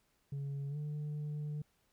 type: tone with pitch glide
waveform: sine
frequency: 140 to 149.18 Hz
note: C#3 to D3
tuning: +18 to +27 cents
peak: -34 dBFS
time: 0.32-1.62 s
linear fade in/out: 5 ms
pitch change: +109 cents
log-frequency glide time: 0.69-0.77 s
effects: tanh soft clip ceiling -36 dBFS + pink hiss -75 dBFS RMS until 1.92 s